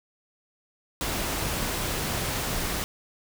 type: noise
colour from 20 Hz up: pink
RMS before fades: -29 dBFS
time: 1.01-2.84 s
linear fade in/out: 0 ms
effects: none